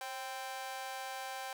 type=tone with amplitude modulation; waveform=sawtooth; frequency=784 Hz; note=G5; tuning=in tune; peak=-32 dBFS; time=0.01-1.53 s; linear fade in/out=2 ms; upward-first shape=sine; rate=246 Hz; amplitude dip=95%; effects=none